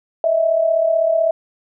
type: tone pair together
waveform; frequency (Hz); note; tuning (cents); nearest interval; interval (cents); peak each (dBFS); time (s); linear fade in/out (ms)
sine; 622.3 / 658.2; D#5 / E5; 0 / -3; minor second; 97; -20 / -14; 0.24-1.31; 2
effects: none